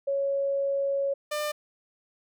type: tone pair in turn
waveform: sine / sawtooth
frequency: 554.4 / 598.4 Hz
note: C#5 / D5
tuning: 0 / +32 cents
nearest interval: minor second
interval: 132 cents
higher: second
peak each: -24 dBFS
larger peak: neither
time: 0.07-1.14 / 1.31-1.52 s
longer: first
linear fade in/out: 10 ms
effects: none